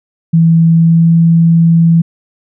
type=tone with pitch glide; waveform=sine; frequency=164.81 to 166.24 Hz; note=E3 to E3; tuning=0 to +15 cents; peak=-4 dBFS; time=0.33-2.02 s; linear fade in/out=10 ms; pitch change=+15 cents; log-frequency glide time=0.71-1.12 s; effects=none